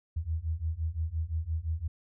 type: beating tone pair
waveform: sine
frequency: 77.78 / 83.58 Hz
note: D#2 / E2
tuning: 0 / +24 cents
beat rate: 5.8 Hz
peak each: -33 / -32 dBFS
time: 0.16-1.88 s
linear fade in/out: 10 ms
effects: none